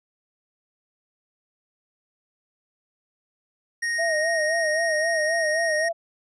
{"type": "tone", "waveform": "square", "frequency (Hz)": 1864.7, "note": "A#6", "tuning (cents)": 0, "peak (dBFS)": -24, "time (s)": [3.82, 5.89], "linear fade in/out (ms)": 10}
{"type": "tone with vibrato", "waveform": "sine", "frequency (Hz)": 640, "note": "D#5", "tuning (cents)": 49, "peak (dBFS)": -23, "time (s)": [3.98, 5.93], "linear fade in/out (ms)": 20, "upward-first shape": "sine", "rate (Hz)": 3.8, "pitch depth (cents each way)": 95}
{"effects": ["resampled to 22050 Hz"]}